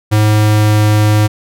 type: tone with pitch glide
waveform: square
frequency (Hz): 106.7 to 106.02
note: G#2 to G#2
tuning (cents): +47 to +36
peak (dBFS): -8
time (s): 0.11-1.28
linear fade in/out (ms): 20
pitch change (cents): -11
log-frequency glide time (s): 0.24-0.85
effects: none